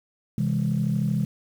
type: chord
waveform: sine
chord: C augmented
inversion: none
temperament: just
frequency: 130.81 / 163.52 / 204.4 Hz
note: C3 / E3 / G#3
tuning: 0 / -14 / -27 cents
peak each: -25 dBFS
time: 0.38-1.25 s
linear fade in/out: 2 ms
effects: tanh soft clip ceiling -14 dBFS + 8-bit